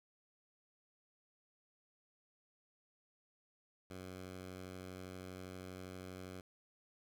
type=tone; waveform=10% pulse; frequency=92.5 Hz; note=F#2; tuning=in tune; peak=-39 dBFS; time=3.9-6.41 s; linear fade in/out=5 ms; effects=none